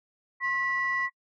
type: tone pair together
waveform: sine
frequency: 1067.3 / 1954 Hz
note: C6 / B6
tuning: +34 / -19 cents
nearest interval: minor seventh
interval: 1047 cents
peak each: -30 / -26 dBFS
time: 0.4-1.1 s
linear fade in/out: 50 ms
effects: noise-tail reverb RT60 0.1 s tail -26 dB re dry + tanh soft clip ceiling -19 dBFS